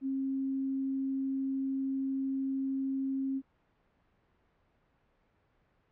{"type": "tone", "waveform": "sine", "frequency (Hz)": 268.7, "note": "C4", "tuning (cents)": 46, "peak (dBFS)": -30, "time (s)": [0.01, 3.42], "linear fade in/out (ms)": 50, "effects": ["pink hiss -71 dBFS RMS until 5.91 s", "low-pass 2000 Hz 12 dB/octave"]}